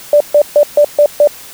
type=tone bursts; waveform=sine; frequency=587.3 Hz; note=D5; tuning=in tune; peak=-3 dBFS; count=6; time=0.13-1.274 s; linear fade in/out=2 ms; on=74 ms; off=140 ms; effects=white hiss -33 dBFS RMS until 1.53 s